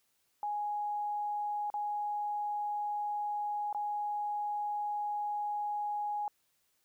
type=tone with dropouts; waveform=sine; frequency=830.6 Hz; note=G#5; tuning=in tune; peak=-32 dBFS; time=0.43-6.28 s; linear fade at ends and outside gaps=1 ms; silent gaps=1.701-1.74 / 3.728-3.747 s; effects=white hiss -75 dBFS RMS until 6.84 s